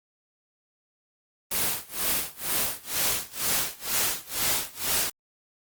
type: noise with tremolo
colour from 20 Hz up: white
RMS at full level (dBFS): -24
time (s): 1.51-5.1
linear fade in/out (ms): 5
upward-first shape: sine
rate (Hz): 2.1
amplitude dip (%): 95
effects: Opus 24 kbps